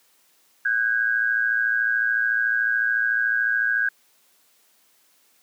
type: tone pair together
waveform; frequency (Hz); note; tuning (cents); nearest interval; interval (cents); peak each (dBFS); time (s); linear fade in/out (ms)
sine; 1512.2 / 1626; F#6 / G#6; +37 / -37; minor second; 126; -23 / -21; 0.65-3.89; 5
effects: white hiss -61 dBFS RMS until 5.42 s + high-pass 200 Hz 12 dB/octave